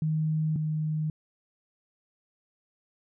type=tone pair in turn; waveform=sine; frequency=156.2 / 154.85 Hz; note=D#3 / D#3; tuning=+7 / -8 cents; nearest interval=unison; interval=15 cents; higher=first; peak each=-24 / -26 dBFS; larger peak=first; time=0.02-0.56 / 0.56-1.1 s; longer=neither; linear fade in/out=2 ms; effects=none